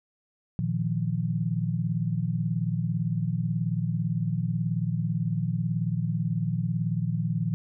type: chord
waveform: sine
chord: Bb suspended fourth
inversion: none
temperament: equal with one note detuned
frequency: 116.54 / 155.56 / 173.71 Hz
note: Bb2 / Eb3 / F3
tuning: 0 / 0 / -9 cents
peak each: -29 dBFS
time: 0.59-7.54 s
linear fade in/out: 0 ms
effects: none